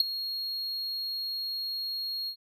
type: tone with ADSR envelope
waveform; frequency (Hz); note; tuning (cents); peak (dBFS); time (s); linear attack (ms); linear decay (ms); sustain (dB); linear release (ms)
triangle; 4285; C8; +40; -15; 0-2.36; 3; 15; -15; 79
effects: none